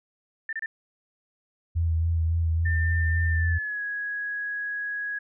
sine tone bursts, 1788 Hz, A6, 27 cents sharp, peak -28 dBFS, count 3, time 0.49-0.66 s, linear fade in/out 2 ms, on 38 ms, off 28 ms
sine tone with vibrato, 82.41 Hz, E2, in tune, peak -21 dBFS, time 1.75-3.59 s, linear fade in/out 20 ms, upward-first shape sine, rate 3.6 Hz, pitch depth 29 cents each way
sine tone with pitch glide, 1794 to 1664.2 Hz, A6 to G#6, +33 to +3 cents, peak -28 dBFS, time 2.65-5.19 s, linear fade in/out 10 ms, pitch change -130 cents, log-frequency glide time 3.31-3.82 s
effects none

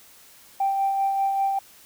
sine tone with tremolo, 784 Hz, G5, in tune, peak -18 dBFS, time 0.6-1.59 s, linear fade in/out 5 ms, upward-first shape sine, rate 5.1 Hz, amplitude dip 35%, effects tanh soft clip ceiling -15 dBFS + white hiss -51 dBFS RMS until 1.85 s

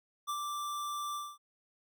square tone with ADSR envelope, 1174.7 Hz, D6, in tune, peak -33 dBFS, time 0.27-1.38 s, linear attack 25 ms, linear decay 65 ms, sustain -3 dB, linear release 230 ms, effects none

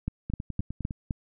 two click trains, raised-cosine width 5 ms, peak -16 / -21 dBFS, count 5 / 7, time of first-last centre 0.08-1.108 / 0.3-0.909 s, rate 3.89 / 9.86 Hz, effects none

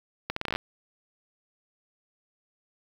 accelerating click train, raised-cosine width 0.3 ms, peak -13 dBFS, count 10, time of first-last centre 0.3-0.56 s, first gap 64 ms, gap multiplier 0.78, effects 7-bit

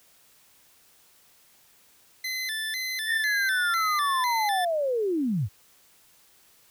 25% pulse tone with vibrato, 1894 Hz, A#6, 27 cents sharp, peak -25 dBFS, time 2.24-4.65 s, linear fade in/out 5 ms, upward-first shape square, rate 2 Hz, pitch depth 130 cents each way
sine linear sweep, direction down, 1864.7 to 82.6 Hz, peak -23 dBFS, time 3.06-5.49 s, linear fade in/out 50 ms
effects white hiss -59 dBFS RMS until 6.7 s

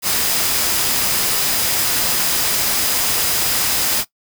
sine tone in noise, 4978 Hz, D#8, in tune, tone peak -27 dBFS, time 0.02-4.05 s, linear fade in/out 50 ms, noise white, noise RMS -18 dBFS, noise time 0.02-4.05 s, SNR -12 dB, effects noise-tail reverb RT60 0.1 s tail -19 dB re dry

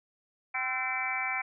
harmonic tone with a mistuned harmonic, 257.2 Hz, C4, 30 cents flat, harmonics 3 / 4 / 5 / 6 / 7 / 8 / 9, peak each -37 / -40 / -39 / -42 / -41 / -37 / -32 dBFS, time 0.54-1.42 s, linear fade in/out 10 ms, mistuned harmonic 5, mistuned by +64 cents, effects none

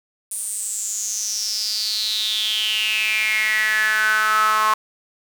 sawtooth tone with high-pass filter sweep, 215.7 Hz, A3, 34 cents flat, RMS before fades -21 dBFS, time 0.31-4.74 s, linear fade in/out 5 ms, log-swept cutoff 9500 to 1100 Hz, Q 8.3, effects 7-bit

